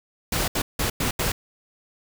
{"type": "noise bursts at uneven times", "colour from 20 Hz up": "pink", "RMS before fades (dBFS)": -24, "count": 5, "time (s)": [[0.32, 0.48], [0.55, 0.62], [0.79, 0.9], [1, 1.11], [1.19, 1.32]], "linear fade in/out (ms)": 5, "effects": []}